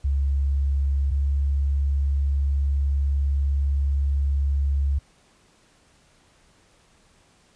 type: tone pair in turn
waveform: sine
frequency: 69.3 / 69.82 Hz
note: C#2 / C#2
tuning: 0 / +13 cents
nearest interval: unison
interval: 13 cents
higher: second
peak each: -19 dBFS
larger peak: neither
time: 0.04-1.11 / 1.11-4.99 s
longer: second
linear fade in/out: 10 ms
effects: pink hiss -59 dBFS RMS until 7.55 s + resampled to 22050 Hz